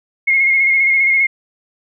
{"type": "tone with vibrato", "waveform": "sine", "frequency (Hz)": 2152, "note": "C7", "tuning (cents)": 48, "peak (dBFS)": -10, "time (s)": [0.27, 1.27], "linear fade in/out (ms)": 10, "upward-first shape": "square", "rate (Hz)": 15, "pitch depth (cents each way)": 25, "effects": []}